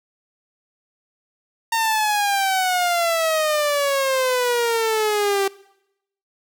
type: exponential sweep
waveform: sawtooth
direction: down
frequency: 918 to 388.2 Hz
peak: -14 dBFS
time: 1.72-5.48 s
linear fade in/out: 5 ms
effects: noise-tail reverb RT60 0.8 s tail -21 dB re dry